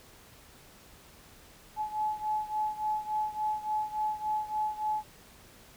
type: beating tone pair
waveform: sine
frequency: 854 / 857.5 Hz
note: G#5 / A5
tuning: +48 / -45 cents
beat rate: 3.5 Hz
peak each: -31 / -34 dBFS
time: 1.76-5.04 s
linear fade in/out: 50 ms
effects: pink hiss -55 dBFS RMS until 5.76 s